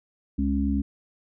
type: harmonic tone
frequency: 69.1 Hz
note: C#2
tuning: 5 cents flat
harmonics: 1 / 3 / 4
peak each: -26 / -26 / -26 dBFS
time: 0.38-0.82 s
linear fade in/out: 10 ms
effects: none